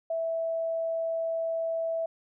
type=tone; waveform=sine; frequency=657 Hz; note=E5; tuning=6 cents flat; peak=-27 dBFS; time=0.1-2.06 s; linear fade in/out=5 ms; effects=none